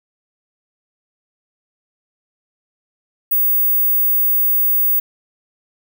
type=tone; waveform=sine; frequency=15580 Hz; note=B9; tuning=25 cents flat; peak=-12 dBFS; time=3.31-5 s; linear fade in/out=10 ms; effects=none